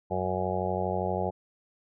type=harmonic tone; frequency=92.5 Hz; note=F#2; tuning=in tune; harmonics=1 / 2 / 4 / 5 / 6 / 7 / 8 / 9; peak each=-35 / -35 / -35 / -35 / -35 / -35 / -35 / -35 dBFS; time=0.1-1.31 s; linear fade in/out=20 ms; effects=none